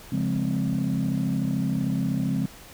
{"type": "chord", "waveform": "sine", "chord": "Db major seventh", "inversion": "none", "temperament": "equal", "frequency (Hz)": [138.59, 174.61, 207.7, 261.6], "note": ["Db3", "F3", "Ab3", "C4"], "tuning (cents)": [0, 0, 0, 0], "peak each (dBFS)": -27, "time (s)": [0.12, 2.46], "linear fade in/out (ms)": 5, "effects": ["tanh soft clip ceiling -17 dBFS", "pink hiss -46 dBFS RMS until 2.73 s"]}